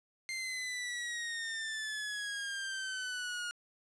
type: exponential sweep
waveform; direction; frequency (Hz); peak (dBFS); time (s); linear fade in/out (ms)
sawtooth; down; 2100 to 1427; -33; 0.29-3.51; 0
effects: resampled to 22050 Hz + 10-bit